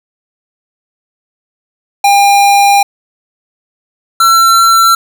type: tone pair in turn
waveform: square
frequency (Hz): 803 / 1350.5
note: G5 / E6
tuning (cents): +41 / +42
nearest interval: major sixth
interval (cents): 901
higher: second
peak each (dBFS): -5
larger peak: neither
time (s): 2.04-2.83 / 4.2-4.95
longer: first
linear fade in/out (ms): 5
effects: none